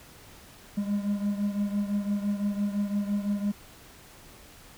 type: beating tone pair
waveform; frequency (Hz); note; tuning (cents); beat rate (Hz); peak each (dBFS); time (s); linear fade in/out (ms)
triangle; 202.3 / 208.2; G#3 / G#3; -45 / +5; 5.9; -25 / -30; 0.77-3.52; 10
effects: pink hiss -51 dBFS RMS until 4.77 s